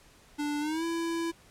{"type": "tone with pitch glide", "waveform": "square", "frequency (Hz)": [293.7, 333.5], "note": ["D4", "E4"], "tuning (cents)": [0, 20], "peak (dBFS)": -30, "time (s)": [0.38, 1.32], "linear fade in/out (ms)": 20, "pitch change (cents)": 220, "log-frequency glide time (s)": [0.6, 0.84], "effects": ["pink hiss -58 dBFS RMS until 1.5 s", "low-pass 11000 Hz 12 dB/octave"]}